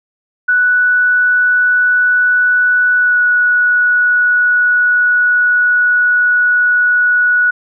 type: tone with pitch glide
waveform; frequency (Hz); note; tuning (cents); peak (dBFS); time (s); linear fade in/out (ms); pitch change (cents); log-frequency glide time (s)
sine; 1480 to 1467.2; F#6 to F#6; 0 to -15; -8; 0.48-7.51; 10; -15; 2.97-3.19
effects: none